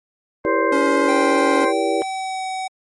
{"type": "harmonic tone", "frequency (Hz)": 523.3, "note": "C5", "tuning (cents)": 0, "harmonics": [1, 2, 3, 4], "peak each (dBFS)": [-24, -21, -27, -27], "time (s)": [0.44, 1.73], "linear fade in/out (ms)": 50}
{"type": "chord", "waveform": "sine", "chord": "E diminished seventh", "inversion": "none", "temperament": "just", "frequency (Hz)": [329.6, 395.6, 474.7, 569.6], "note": ["E4", "G4", "Bb4", "Db5"], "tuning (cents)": [0, 16, 31, 47], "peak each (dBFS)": -23, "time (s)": [0.45, 2.02], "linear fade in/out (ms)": 0}
{"type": "tone with vibrato", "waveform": "square", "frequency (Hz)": 282.8, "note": "C#4", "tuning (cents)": 35, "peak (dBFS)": -21, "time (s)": [0.72, 1.65], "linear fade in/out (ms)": 5, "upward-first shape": "sine", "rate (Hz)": 17, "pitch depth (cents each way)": 20}
{"type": "tone with pitch glide", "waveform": "square", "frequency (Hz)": [784, 756.4], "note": ["G5", "F#5"], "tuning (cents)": [0, 38], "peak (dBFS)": -24, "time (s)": [1.08, 2.68], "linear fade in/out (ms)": 10, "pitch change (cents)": -62, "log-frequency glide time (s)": [1.4, 2.44]}
{"effects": ["MP3 48 kbps"]}